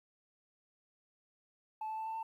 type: tone with pitch steps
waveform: sine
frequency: 870 / 876.1 / 882.1 / 888.3 / 894.5 Hz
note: A5 / A5 / A5 / A5 / A5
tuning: -20 / -8 / +4 / +16 / +28 cents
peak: -35 dBFS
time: 1.81-2.23 s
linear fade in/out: 5 ms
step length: 84 ms
effects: tanh soft clip ceiling -35 dBFS + 12-bit